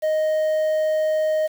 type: tone with quantisation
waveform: triangle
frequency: 622.3 Hz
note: D#5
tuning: in tune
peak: -16 dBFS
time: 0.02-1.48 s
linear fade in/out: 20 ms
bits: 7
effects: none